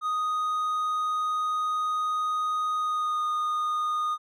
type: tone with pitch glide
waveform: triangle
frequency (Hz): 1244.5 to 1229.5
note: D#6 to D#6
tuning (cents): 0 to -21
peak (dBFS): -23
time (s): 0.01-4.18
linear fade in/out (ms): 50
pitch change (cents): -21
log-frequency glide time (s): 2.77-3.24
effects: none